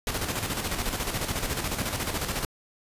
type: noise with tremolo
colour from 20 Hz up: pink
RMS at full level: -28 dBFS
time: 0.07-2.45 s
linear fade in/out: 2 ms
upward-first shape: square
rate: 14 Hz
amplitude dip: 50%
effects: resampled to 32000 Hz